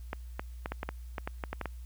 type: clicks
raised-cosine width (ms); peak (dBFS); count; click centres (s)
0.5; -19; 12; 0.131 / 0.395 / 0.659 / 0.72 / 0.831 / 0.89 / 1.182 / 1.275 / 1.438 / 1.53 / 1.613 / 1.657
effects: added 60 Hz sine -41 dBFS peak until 1.85 s + white hiss -64 dBFS RMS until 1.85 s